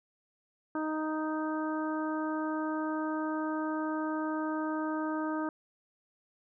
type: harmonic tone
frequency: 311.1 Hz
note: D#4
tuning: in tune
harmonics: 1 / 2 / 3 / 4 / 5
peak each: -32 / -39 / -39 / -40 / -43 dBFS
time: 0.75-5.49 s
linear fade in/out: 2 ms
effects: none